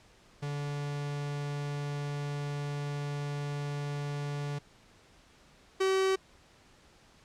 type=tone pair in turn; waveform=45% pulse; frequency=144.5 / 382 Hz; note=D3 / G4; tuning=-28 / -45 cents; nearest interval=octave + perfect fourth; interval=1683 cents; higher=second; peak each=-33 / -25 dBFS; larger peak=second; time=0.42-4.59 / 5.8-6.16 s; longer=first; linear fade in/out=10 ms; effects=pink hiss -60 dBFS RMS until 7.24 s + low-pass 7000 Hz 12 dB/octave